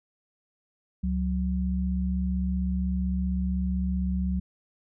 sine tone pair together, 69.3 / 185 Hz, C#2 / F#3, 0 / 0 cents, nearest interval octave + perfect fourth, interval 1700 cents, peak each -27 dBFS, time 1.03-4.4 s, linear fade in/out 10 ms, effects none

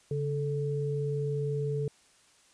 sine tone pair together, 141.79 / 437.1 Hz, C#3 / A4, +40 / -11 cents, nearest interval octave + perfect fifth, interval 1949 cents, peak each -30 / -32 dBFS, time 0.11-1.88 s, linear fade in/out 2 ms, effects white hiss -62 dBFS RMS until 2.53 s + resampled to 22050 Hz

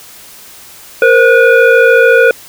sine tone with frequency modulation, 466.2 Hz, A#4, in tune, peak -3 dBFS, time 1.02-2.31 s, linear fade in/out 2 ms, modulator 986 Hz, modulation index 1.3, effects white hiss -35 dBFS RMS until 2.48 s

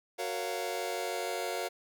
sawtooth chord, Gb major seventh, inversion none, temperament just, 370 / 462.5 / 555 / 693.7 Hz, Gb4 / Bb4 / Db5 / F5, 0 / -14 / +2 / -12 cents, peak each -35 / -34 / -35 / -33 dBFS, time 0.18-1.69 s, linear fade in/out 20 ms, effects none

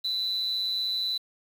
sine tone with amplitude modulation, 3988 Hz, B7, 16 cents sharp, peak -22 dBFS, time 0.04-1.18 s, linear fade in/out 10 ms, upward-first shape sine, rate 193 Hz, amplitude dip 65%, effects tanh soft clip ceiling -21 dBFS + 8-bit

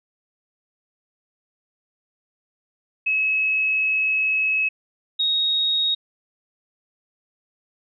sine tone pair in turn, 2574 / 3758 Hz, E7 / A#7, -42 / +13 cents, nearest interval perfect fifth, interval 655 cents, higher second, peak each -18 dBFS, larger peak neither, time 3.06-4.69 / 5.19-5.95 s, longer first, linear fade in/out 10 ms, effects none

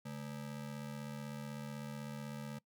square ring-modulated tone, 179 Hz, F3, 43 cents sharp, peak -40 dBFS, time 0.05-2.59 s, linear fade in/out 10 ms, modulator 38 Hz, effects noise-tail reverb RT60 0.1 s tail -22 dB re dry

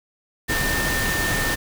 sine tone in noise, 1800 Hz, A6, 39 cents sharp, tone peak -24 dBFS, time 0.48-1.56 s, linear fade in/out 20 ms, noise pink, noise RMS -24 dBFS, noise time 0.48-1.56 s, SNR -3 dB, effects none

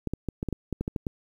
clicks, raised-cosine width 3 ms, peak -16 dBFS, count 11, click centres 0.073 / 0.136 / 0.287 / 0.429 / 0.487 / 0.527 / 0.727 / 0.81 / 0.879 / 0.962 / 1.068 s, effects 9-bit

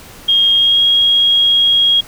sine tone with pitch glide, 3245 to 3281 Hz, G#7 to G#7, -41 to -22 cents, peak -8 dBFS, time 0.28-2.01 s, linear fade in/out 10 ms, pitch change +19 cents, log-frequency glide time 0.55-0.82 s, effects pink hiss -37 dBFS RMS until 2.07 s

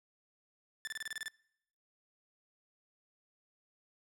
sawtooth tone bursts, 1760 Hz, A6, in tune, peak -34 dBFS, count 9, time 0.85-1.281 s, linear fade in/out 0 ms, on 23 ms, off 28 ms, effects noise-tail reverb RT60 0.8 s tail -26 dB re dry + low-pass 12000 Hz 12 dB/octave

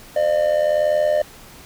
triangle tone with amplitude modulation, 603 Hz, D5, 46 cents sharp, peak -10 dBFS, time 0.16-1.22 s, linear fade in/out 5 ms, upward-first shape sine, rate 80.9 Hz, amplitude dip 70%, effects pink hiss -43 dBFS RMS until 1.65 s

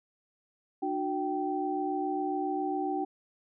sine tone cluster, 300.4 / 367.7 / 777 Hz, D4 / F#4 / G5, +39 / -11 / -16 cents, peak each -33 / -34 / -32 dBFS, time 0.82-3.05 s, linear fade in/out 10 ms, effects none

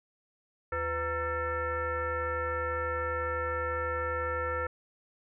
sine tone with frequency modulation, 925 Hz, A#5, 14 cents flat, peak -29 dBFS, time 0.72-4.67 s, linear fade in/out 5 ms, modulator 423 Hz, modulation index 2, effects none

